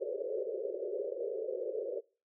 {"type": "band-pass noise", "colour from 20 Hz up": "pink", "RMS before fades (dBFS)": -37, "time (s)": [0, 2.01], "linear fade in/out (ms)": 20, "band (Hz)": [380, 570], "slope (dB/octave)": 96, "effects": ["noise-tail reverb RT60 0.4 s tail -25 dB re dry"]}